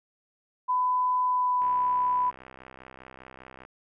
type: tone with pitch glide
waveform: sine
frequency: 1002 to 995.1 Hz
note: B5 to B5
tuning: +25 to +13 cents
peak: -22 dBFS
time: 0.68-2.31 s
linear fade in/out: 20 ms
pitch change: -12 cents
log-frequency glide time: 1.24-1.56 s
type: click train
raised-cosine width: 0.5 ms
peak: -30 dBFS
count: 133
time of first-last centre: 1.62-3.651 s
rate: 65 Hz
effects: none